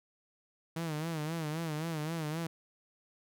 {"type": "tone with vibrato", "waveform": "sawtooth", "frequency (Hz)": 158.7, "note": "D#3", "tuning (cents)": 35, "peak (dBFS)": -30, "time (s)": [0.76, 2.47], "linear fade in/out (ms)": 5, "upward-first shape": "sine", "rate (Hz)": 3.8, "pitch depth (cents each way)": 100, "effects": []}